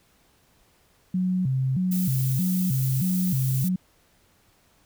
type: tone with vibrato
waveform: sine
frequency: 155.56 Hz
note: D#3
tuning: in tune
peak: -21 dBFS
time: 1.14-3.76 s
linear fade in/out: 5 ms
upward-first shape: square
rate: 1.6 Hz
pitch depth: 290 cents each way
type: noise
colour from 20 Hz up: violet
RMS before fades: -33 dBFS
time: 1.91-3.69 s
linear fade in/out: 10 ms
effects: pink hiss -62 dBFS RMS until 4.85 s